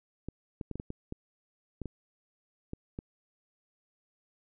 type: clicks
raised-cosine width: 3 ms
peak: -24 dBFS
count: 11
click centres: 0.286 / 0.612 / 0.713 / 0.756 / 0.799 / 0.904 / 1.124 / 1.817 / 1.857 / 2.734 / 2.989 s
effects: none